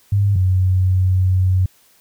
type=tone pair in turn; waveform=sine; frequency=100.5 / 92.86 Hz; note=G2 / F#2; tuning=+44 / +7 cents; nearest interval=minor second; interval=137 cents; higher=first; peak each=-12 dBFS; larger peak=neither; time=0.12-0.36 / 0.36-1.66 s; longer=second; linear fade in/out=5 ms; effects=white hiss -54 dBFS RMS until 2 s